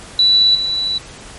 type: tone with level steps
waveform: sine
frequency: 3951 Hz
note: B7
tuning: in tune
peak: -8 / -16 dBFS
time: 0.19-0.98 s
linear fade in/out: 2 ms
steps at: 0.55 s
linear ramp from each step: 2 ms
effects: pink hiss -36 dBFS RMS until 1.38 s + MP3 48 kbps